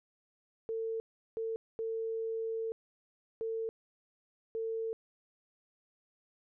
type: tone bursts at uneven times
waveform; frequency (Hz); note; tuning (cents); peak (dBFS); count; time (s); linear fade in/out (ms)
sine; 450; A4; +39; -33; 5; 0.69-1 / 1.37-1.56 / 1.79-2.72 / 3.41-3.69 / 4.55-4.93; 0
effects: none